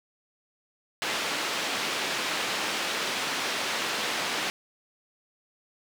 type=band-pass noise; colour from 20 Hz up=white; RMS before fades=-30 dBFS; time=1.02-4.5 s; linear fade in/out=0 ms; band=230 to 3700 Hz; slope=12 dB/octave; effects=none